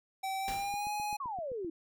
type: tone with pitch glide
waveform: square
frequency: 770 to 834.9 Hz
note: G5 to G#5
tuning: -31 to +9 cents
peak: -34 dBFS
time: 0.23-1.17 s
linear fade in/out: 10 ms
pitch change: +140 cents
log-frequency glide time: 0.39-0.9 s
type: noise with exponential decay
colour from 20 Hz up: pink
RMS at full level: -39 dBFS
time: 0.48-0.89 s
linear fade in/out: 0 ms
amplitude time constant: 89 ms
type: click train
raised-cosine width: 3 ms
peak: -37 dBFS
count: 8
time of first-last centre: 0.74-1.647 s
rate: 7.72 Hz
type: exponential sweep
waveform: sine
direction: down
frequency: 1153 to 312.9 Hz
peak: -35 dBFS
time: 1.2-1.7 s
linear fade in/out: 5 ms
effects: none